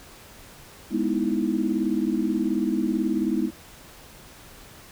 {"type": "chord", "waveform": "sine", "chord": "E major seventh", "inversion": "first", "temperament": "equal", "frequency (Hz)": [207.7, 246.9, 311.1, 329.6], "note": ["G#3", "B3", "D#4", "E4"], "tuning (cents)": [0, 0, 0, 0], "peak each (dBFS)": -27, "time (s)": [0.9, 3.51], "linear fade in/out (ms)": 50, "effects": ["pink hiss -47 dBFS RMS until 4.91 s"]}